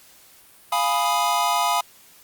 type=chord; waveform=square; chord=F half-diminished seventh; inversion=none; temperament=equal; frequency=698.5 / 830.6 / 987.8 / 1244.5 Hz; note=F5 / Ab5 / Cb6 / Eb6; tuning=0 / 0 / 0 / 0 cents; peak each=-26 / -26 / -24 / -26 dBFS; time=0.72-1.81 s; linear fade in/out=5 ms; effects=white hiss -51 dBFS RMS until 2.23 s + Opus 48 kbps